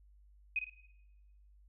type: tone with echo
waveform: sine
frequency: 2508 Hz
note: D#7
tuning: 13 cents sharp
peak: -30 dBFS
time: 0.56-0.59 s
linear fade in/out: 2 ms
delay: 53 ms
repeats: 2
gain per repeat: -7 dB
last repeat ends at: 0.696 s
effects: noise-tail reverb RT60 1.0 s tail -18 dB re dry + added 50 Hz sine -59 dBFS peak until 1.68 s